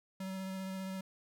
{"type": "tone with vibrato", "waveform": "square", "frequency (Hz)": 190, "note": "F#3", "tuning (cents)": 46, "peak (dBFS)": -39, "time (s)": [0.2, 1.01], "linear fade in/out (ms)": 5, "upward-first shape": "square", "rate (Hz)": 15, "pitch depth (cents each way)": 10, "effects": []}